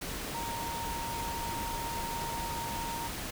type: tone in noise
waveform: sine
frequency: 928 Hz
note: A#5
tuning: 8 cents flat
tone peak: -36 dBFS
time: 0.34-3.08 s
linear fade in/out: 10 ms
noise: pink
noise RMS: -38 dBFS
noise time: 0.01-3.31 s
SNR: -1 dB
effects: none